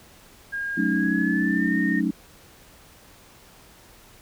sine tone with pitch glide, 1621 to 1840.7 Hz, G#6 to A#6, -42 to -22 cents, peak -26 dBFS, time 0.52-2.01 s, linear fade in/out 20 ms, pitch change +220 cents, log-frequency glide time 0.9-1.77 s
sine chord, D# half-diminished seventh, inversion first, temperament equal with one note detuned, 185 / 216.5 / 277.2 / 311.1 Hz, F#3 / A3 / C#4 / D#4, 0 / -28 / 0 / 0 cents, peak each -26 dBFS, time 0.77-2.11 s, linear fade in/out 10 ms
effects pink hiss -51 dBFS RMS until 4.21 s

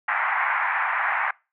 white band-pass noise, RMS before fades -24 dBFS, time 0.08-1.31 s, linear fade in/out 5 ms, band 750 to 2100 Hz, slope 48 dB/octave, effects noise-tail reverb RT60 0.3 s tail -24 dB re dry

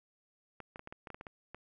clicks, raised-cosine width 0.5 ms, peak -30 dBFS, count 11, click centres 0.603 / 0.759 / 0.794 / 0.874 / 0.925 / 1.072 / 1.103 / 1.145 / 1.211 / 1.268 / 1.546 s, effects none

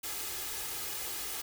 white noise with comb filter, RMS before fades -38 dBFS, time 0.03-1.42 s, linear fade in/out 10 ms, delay 2.4 ms, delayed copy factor +0.55, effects none

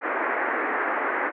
white band-pass noise, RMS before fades -26 dBFS, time 0.01-1.32 s, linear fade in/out 50 ms, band 270 to 2000 Hz, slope 48 dB/octave, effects none

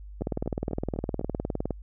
two click trains, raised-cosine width 2 ms, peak -15 / -23 dBFS, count 30 / 5, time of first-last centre 0.22-1.707 / 0.21-1.213 s, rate 19.5 / 3.99 Hz, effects added 50 Hz sine -40 dBFS peak until 1.82 s

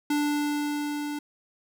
square tone with level ramp, 293.7 Hz, D4, in tune, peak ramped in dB -23 to -31 dBFS, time 0.1-1.19 s, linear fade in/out 5 ms, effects none

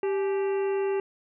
harmonic tone with a mistuned harmonic, 392 Hz, G4, in tune, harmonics 1 / 2 / 3 / 4 / 5 / 6 / 7, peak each -24 / -37 / -44 / -46 / -45 / -50 / -45 dBFS, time 0.03-1 s, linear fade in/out 2 ms, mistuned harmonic 2, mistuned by +130 cents, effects none

